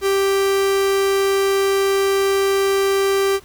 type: tone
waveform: 45% pulse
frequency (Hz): 391.8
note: G4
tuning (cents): -1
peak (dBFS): -15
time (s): 0.01-3.4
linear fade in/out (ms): 50
effects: added 60 Hz sine -47 dBFS peak until 3.44 s + pink hiss -48 dBFS RMS until 3.44 s